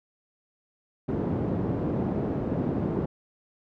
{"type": "band-pass noise", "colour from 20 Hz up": "pink", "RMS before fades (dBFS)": -28, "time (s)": [1.08, 3.06], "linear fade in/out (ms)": 10, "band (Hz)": [130, 420], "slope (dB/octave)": 12, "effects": []}